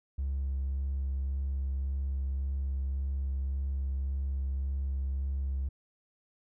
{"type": "tone with vibrato", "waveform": "triangle", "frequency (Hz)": 67.8, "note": "C#2", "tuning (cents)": -38, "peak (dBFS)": -26, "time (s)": [0.18, 5.69], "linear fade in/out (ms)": 10, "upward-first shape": "sine", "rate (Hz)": 1.8, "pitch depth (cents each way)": 14, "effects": ["tanh soft clip ceiling -26 dBFS"]}